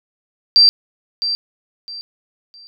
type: tone with echo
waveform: sine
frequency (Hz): 4699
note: D8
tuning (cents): 0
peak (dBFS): -6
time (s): 0.56-0.69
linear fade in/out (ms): 0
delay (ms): 660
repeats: 3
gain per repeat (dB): -11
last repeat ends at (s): 2.67
effects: none